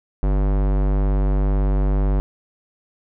square tone with low-pass filter, 49 Hz, G1, in tune, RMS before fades -18 dBFS, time 0.23-2.2 s, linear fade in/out 0 ms, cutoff 920 Hz, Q 0.66, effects none

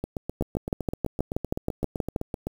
two click trains, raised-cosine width 2 ms, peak -16 / -11 dBFS, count 20 / 12, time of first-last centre 0.04-2.47 / 0.41-2.162 s, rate 7.82 / 6.28 Hz, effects 7-bit

